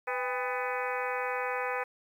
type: harmonic tone with a mistuned harmonic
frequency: 250 Hz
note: B3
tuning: 21 cents sharp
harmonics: 2 / 3 / 4 / 5 / 6 / 7 / 8 / 9 / 10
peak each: -35 / -37 / -38 / -39 / -40 / -40 / -41 / -42 / -42 dBFS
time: 0.07-1.84 s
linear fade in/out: 10 ms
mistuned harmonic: 3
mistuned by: +100 cents
effects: 10-bit